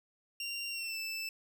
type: tone with pitch glide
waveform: 25% pulse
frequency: 2770 to 2643 Hz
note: F7 to E7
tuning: -15 to +4 cents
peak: -33 dBFS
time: 0.4-1.29 s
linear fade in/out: 2 ms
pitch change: -81 cents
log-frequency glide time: 0.7-0.98 s
effects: none